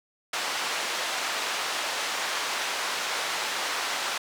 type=band-pass noise; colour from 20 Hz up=pink; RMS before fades=-30 dBFS; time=0.33-4.18 s; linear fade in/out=5 ms; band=790 to 6300 Hz; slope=12 dB/octave; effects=none